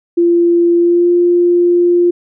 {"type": "tone with pitch glide", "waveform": "sine", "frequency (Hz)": [343.6, 349.8], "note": ["F4", "F4"], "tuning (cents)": [-28, 3], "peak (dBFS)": -7, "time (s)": [0.17, 2.11], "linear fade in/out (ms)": 10, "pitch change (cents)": 31, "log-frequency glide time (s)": [0.77, 1.1], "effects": []}